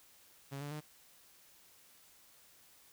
sawtooth tone with pitch steps, 138.59 / 144.89 / 151.48 Hz, C#3 / D3 / D#3, 0 / -23 / -46 cents, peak -37 dBFS, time 0.51-0.81 s, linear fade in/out 20 ms, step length 100 ms, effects white hiss -63 dBFS RMS until 2.92 s

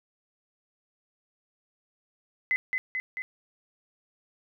sine tone with echo, 2033 Hz, B6, 50 cents sharp, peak -22 dBFS, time 2.51-2.56 s, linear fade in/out 0 ms, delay 220 ms, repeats 3, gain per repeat -3 dB, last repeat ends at 3.22 s, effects none

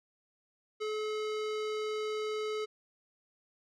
square tone with low-pass filter, 428.9 Hz, A4, 44 cents flat, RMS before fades -35 dBFS, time 0.8-2.66 s, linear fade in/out 20 ms, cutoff 4900 Hz, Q 0.98, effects none

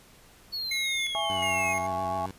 triangle exponential sweep, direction down, 4435 to 2489 Hz, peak -29 dBFS, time 0.52-1.74 s, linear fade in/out 20 ms
square tone with tremolo, 2147 Hz, C7, 44 cents sharp, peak -29 dBFS, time 0.71-1.87 s, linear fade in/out 5 ms, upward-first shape square, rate 1.4 Hz, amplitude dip 70%
sine chord, C# minor, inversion first, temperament just, 665.2 / 831.5 / 1108.7 Hz, E5 / G#5 / C#6, +16 / +2 / 0 cents, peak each -33 / -30 / -35 dBFS, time 1.15-2.26 s, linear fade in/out 0 ms
15% pulse tone with vibrato, 92.3 Hz, F#2, 4 cents flat, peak -30 dBFS, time 1.3-2.31 s, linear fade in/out 0 ms, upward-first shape sine, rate 7.3 Hz, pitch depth 67 cents each way
effects pink hiss -55 dBFS RMS until 2.38 s + resampled to 32000 Hz

